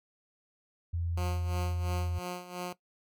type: tone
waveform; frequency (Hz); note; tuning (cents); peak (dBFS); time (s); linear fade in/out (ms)
sine; 85; F2; -46; -30; 0.93-2.19; 10
type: tone with tremolo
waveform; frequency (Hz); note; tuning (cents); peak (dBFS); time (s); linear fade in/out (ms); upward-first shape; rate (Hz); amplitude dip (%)
10% pulse; 178.9; F3; +42; -26; 1.17-2.73; 5; sine; 2.9; 75
effects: noise-tail reverb RT60 0.1 s tail -17 dB re dry